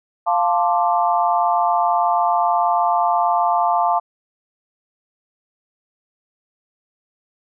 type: chord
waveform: sine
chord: D minor seventh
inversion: first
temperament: equal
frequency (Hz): 698.5 / 880 / 1046.5 / 1174.7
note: F5 / A5 / C6 / D6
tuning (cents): 0 / 0 / 0 / 0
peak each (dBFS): -18 / -19 / -23 / -23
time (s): 0.26-4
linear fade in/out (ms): 20
effects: none